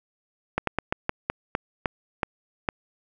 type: slowing click train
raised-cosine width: 0.5 ms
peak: -8 dBFS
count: 10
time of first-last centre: 0.58-2.688 s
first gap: 93 ms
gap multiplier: 1.22
effects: none